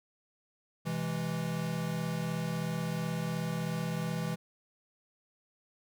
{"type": "chord", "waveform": "square", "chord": "C augmented", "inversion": "none", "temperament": "equal with one note detuned", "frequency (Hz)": [128.64, 164.81, 207.7], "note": ["C3", "E3", "G#3"], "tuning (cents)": [-29, 0, 0], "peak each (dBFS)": [-40, -34, -40], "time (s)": [0.85, 4.36], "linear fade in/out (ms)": 20, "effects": []}